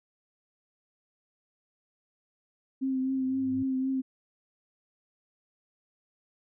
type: tone with vibrato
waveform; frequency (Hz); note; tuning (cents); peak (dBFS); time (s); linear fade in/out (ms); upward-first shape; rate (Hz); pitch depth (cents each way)
sine; 263.2; C4; +10; -26; 2.81-4.02; 20; triangle; 3.9; 29
type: tone with exponential growth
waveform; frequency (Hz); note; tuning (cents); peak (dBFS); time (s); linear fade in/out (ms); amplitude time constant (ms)
sine; 102.3; G#2; -26; -36; 2.98-3.63; 5; 140
effects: none